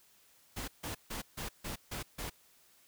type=noise bursts; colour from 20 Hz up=pink; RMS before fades=-40 dBFS; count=7; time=0.56-2.3 s; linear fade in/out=10 ms; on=120 ms; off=150 ms; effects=white hiss -65 dBFS RMS until 2.87 s